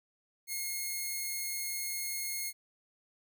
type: tone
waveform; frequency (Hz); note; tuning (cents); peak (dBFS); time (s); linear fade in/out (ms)
5% pulse; 2157; C#7; -48; -24; 0.47-2.53; 50
effects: none